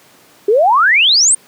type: exponential sweep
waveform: sine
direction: up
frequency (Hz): 390 to 9080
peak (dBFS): -7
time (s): 0.48-1.35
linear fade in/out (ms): 5
effects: pink hiss -46 dBFS RMS until 1.47 s + high-pass 200 Hz 12 dB/octave